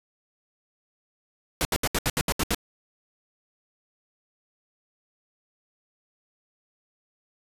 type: noise bursts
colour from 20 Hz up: pink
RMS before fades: -24 dBFS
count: 9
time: 1.61-2.546 s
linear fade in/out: 0 ms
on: 40 ms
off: 72 ms
effects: resampled to 32000 Hz